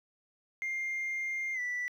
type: tone with pitch glide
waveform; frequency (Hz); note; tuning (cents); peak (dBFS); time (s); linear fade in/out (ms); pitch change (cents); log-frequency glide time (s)
sine; 2110 to 1968.7; C7 to B6; +14 to -6; -30; 0.62-1.88; 0; -120; 1.54-1.6
effects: tanh soft clip ceiling -30 dBFS + 11-bit